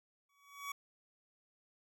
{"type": "tone with exponential growth", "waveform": "25% pulse", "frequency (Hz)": 1131, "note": "C#6", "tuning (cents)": 34, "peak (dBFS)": -34, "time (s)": [0.29, 0.72], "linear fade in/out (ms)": 5, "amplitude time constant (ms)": 93, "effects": []}